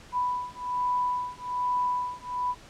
sine beating tone pair, 990 / 991.2 Hz, B5 / B5, +4 / +6 cents, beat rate 1.2 Hz, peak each -29 dBFS, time 0.12-2.55 s, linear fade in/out 50 ms, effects pink hiss -50 dBFS RMS until 2.69 s + low-pass 7000 Hz 12 dB/octave

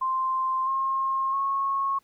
sine tone with pitch steps, 1046.5 / 1070.3 / 1094.7 Hz, C6 / C6 / C#6, 0 / +39 / -22 cents, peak -23 dBFS, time 0.01-1.99 s, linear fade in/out 10 ms, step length 660 ms, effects pink hiss -66 dBFS RMS until 2.03 s

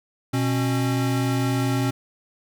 square tone pair together, 122.72 / 271.4 Hz, B2 / C#4, -11 / -36 cents, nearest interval octave + major second, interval 1375 cents, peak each -23 / -25 dBFS, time 0.33-1.91 s, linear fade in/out 10 ms, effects none

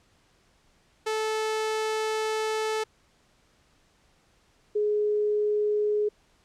sawtooth / sine tone pair in turn, 436.2 / 419.3 Hz, A4 / G#4, -15 / +17 cents, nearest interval minor second, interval 68 cents, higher first, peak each -22 dBFS, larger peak neither, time 1.06-2.84 / 4.75-6.09 s, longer first, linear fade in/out 10 ms, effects pink hiss -64 dBFS RMS until 6.44 s + low-pass 8000 Hz 12 dB/octave

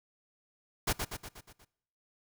pink noise with echo, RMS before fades -29 dBFS, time 0.87-0.93 s, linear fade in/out 10 ms, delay 120 ms, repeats 6, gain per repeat -5 dB, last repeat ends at 1.65 s, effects noise-tail reverb RT60 0.8 s tail -23 dB re dry

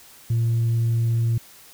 sine tone, 115.6 Hz, A#2, 14 cents flat, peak -16 dBFS, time 0.3-1.38 s, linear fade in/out 5 ms, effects tanh soft clip ceiling -16 dBFS + white hiss -48 dBFS RMS until 1.73 s

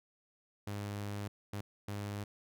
sawtooth tone bursts at uneven times, 102.2 Hz, G#2, 27 cents flat, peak -34 dBFS, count 3, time 0.67-1.28 / 1.53-1.61 / 1.88-2.24 s, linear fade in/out 5 ms, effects none

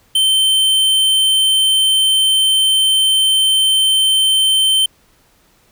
square tone, 3100 Hz, G7, 20 cents flat, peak -11 dBFS, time 0.15-4.86 s, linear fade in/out 5 ms, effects pink hiss -54 dBFS RMS until 5.71 s

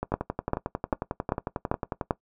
two click trains, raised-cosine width 1 ms, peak -9 / -14 dBFS, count 6 / 23, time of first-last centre 0.14-2.109 / 0.03-2.012 s, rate 2.54 / 11.1 Hz, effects noise-tail reverb RT60 0.1 s tail -18 dB re dry

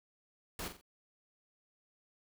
pink noise with echo, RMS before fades -41 dBFS, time 0.59-0.68 s, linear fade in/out 2 ms, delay 44 ms, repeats 3, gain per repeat -8 dB, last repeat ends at 0.812 s, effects none

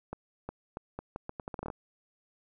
accelerating click train, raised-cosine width 1 ms, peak -23 dBFS, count 14, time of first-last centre 0.13-1.702 s, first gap 360 ms, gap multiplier 0.78, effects none

